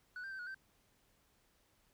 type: tone with pitch steps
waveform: sine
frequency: 1478 / 1574 / 1548 / 1453 / 1554 Hz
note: F#6 / G6 / G6 / F#6 / G6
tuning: -2 / +7 / -22 / -32 / -16 cents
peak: -40 dBFS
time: 0.16-0.545 s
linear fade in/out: 2 ms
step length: 77 ms
effects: tanh soft clip ceiling -42 dBFS + pink hiss -73 dBFS RMS until 1.93 s